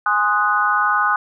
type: chord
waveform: sine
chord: Ab dominant seventh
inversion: none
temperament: equal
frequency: 830.6 / 1046.5 / 1244.5 / 1480 Hz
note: Ab5 / C6 / Eb6 / Gb6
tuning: 0 / 0 / 0 / 0 cents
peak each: -22 / -23 / -18 / -19 dBFS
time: 0.06-1.16 s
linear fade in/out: 2 ms
effects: none